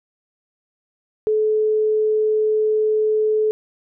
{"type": "tone", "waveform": "sine", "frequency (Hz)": 430.9, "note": "A4", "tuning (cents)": -36, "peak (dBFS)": -15, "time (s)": [1.27, 3.51], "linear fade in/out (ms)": 0, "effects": []}